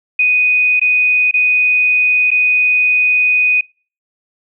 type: tone with dropouts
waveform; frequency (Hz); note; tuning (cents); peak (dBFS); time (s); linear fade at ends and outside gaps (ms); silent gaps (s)
sine; 2489; D#7; 0; -9; 0.19-3.61; 5; 0.797-0.814 / 1.312-1.339 / 2.306-2.314
effects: noise-tail reverb RT60 0.4 s tail -26 dB re dry